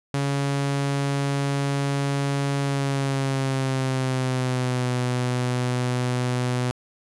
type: tone with pitch glide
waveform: sawtooth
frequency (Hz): 140 to 124.73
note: C#3 to B2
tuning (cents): +18 to +18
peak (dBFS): -18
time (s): 0.14-6.71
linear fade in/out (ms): 0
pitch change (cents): -200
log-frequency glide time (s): 2.61-4.93
effects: resampled to 24000 Hz